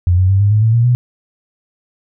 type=tone with pitch steps; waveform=sine; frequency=88.5 / 92.74 / 97.18 / 101.84 / 106.71 / 111.83 / 117.18 / 122.79 Hz; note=F2 / F#2 / G2 / G#2 / G#2 / A2 / A#2 / B2; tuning=+23 / +5 / -15 / -33 / +47 / +29 / +9 / -10 cents; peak=-8 dBFS; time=0.07-0.95 s; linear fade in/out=0 ms; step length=110 ms; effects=none